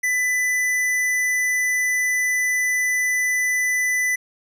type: tone with hard clipping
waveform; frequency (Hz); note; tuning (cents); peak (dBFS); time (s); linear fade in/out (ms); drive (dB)
triangle; 1996; B6; +18; -20; 0.03-4.16; 10; 16
effects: none